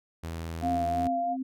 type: tone with pitch glide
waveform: sawtooth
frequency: 82.41 to 83.27 Hz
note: E2 to E2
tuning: 0 to +18 cents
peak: -30 dBFS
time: 0.23-1.08 s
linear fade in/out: 10 ms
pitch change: +18 cents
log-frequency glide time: 0.58-0.64 s
type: tone with vibrato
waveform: sine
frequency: 698.5 Hz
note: F5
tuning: in tune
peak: -26 dBFS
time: 0.61-1.37 s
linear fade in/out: 50 ms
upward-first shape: triangle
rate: 3.1 Hz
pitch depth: 21 cents each way
type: tone with tremolo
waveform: sine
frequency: 261.7 Hz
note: C4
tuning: in tune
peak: -28 dBFS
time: 0.62-1.43 s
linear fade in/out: 10 ms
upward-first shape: triangle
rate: 2.8 Hz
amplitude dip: 85%
effects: none